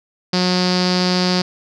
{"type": "tone with low-pass filter", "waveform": "sawtooth", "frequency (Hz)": 181.4, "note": "F#3", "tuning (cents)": -34, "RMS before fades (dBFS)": -17, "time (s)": [0.33, 1.42], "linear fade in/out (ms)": 5, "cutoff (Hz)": 4800, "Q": 8.2, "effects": []}